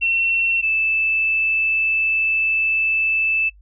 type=tone pair in turn; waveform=sine; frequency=2709 / 2633 Hz; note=E7 / E7; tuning=+47 / -3 cents; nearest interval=unison; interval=50 cents; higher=first; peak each=-16 dBFS; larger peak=neither; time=0.01-0.62 / 0.62-3.5 s; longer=second; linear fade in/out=20 ms; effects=noise-tail reverb RT60 0.1 s tail -24 dB re dry + added 50 Hz sine -45 dBFS peak until 3.61 s